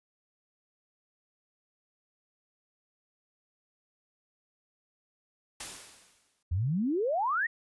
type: noise with exponential decay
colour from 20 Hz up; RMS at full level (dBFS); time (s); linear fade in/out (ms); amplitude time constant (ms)
white; -37; 5.6-6.43; 5; 180
type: exponential sweep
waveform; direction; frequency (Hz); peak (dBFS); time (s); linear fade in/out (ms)
sine; up; 79.2 to 1941; -26; 6.51-7.47; 10
effects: resampled to 24000 Hz